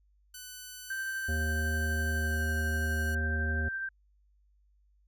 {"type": "tone with pitch glide", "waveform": "5% pulse", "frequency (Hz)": [1500, 1459.8], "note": ["F#6", "F#6"], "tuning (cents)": [23, -24], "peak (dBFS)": -32, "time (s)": [0.34, 3.15], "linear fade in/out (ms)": 5, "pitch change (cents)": -47, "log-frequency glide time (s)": [2.2, 2.48]}
{"type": "tone with tremolo", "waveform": "sine", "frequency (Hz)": 1568, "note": "G6", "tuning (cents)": 0, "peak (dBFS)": -31, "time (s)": [0.9, 3.89], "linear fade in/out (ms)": 5, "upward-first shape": "sine", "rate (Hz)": 12, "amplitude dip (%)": 25}
{"type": "harmonic tone", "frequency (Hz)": 77.78, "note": "D#2", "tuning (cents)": 0, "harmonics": [1, 3, 5, 7, 9], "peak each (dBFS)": [-29, -39, -43, -46, -48], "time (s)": [1.28, 3.69], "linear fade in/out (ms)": 10}
{"effects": ["added 50 Hz sine -63 dBFS peak until 5.07 s", "MP3 96 kbps"]}